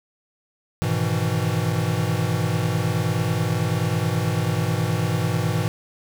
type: chord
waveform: square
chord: E major seventh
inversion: first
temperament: equal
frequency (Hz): 103.83 / 123.47 / 155.56 / 164.81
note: G#2 / B2 / D#3 / E3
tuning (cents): 0 / 0 / 0 / 0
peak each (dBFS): -26 / -26 / -30 / -26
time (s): 0.82-5.68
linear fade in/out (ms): 0
effects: none